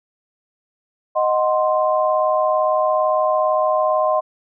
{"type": "chord", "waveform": "sine", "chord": "C diminished", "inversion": "first", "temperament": "equal", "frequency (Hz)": [622.3, 740, 1046.5], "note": ["Eb5", "Gb5", "C6"], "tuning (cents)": [0, 0, 0], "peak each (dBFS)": [-17, -22, -20], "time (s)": [1.15, 4.21], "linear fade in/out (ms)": 20, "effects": []}